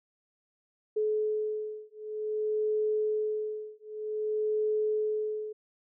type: beating tone pair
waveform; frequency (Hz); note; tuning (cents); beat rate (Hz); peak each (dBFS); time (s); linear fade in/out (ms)
sine; 428 / 428.53; A4 / A4; -48 / -46; 0.53; -31; 0.96-5.53; 10
effects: none